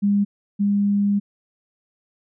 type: tone pair in turn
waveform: sine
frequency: 202.4 / 202.4 Hz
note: G#3 / G#3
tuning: -44 / -44 cents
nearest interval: unison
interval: 0 cents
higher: neither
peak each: -15 / -16 dBFS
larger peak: first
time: 0.02-0.25 / 0.59-1.2 s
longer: second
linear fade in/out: 20 ms
effects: none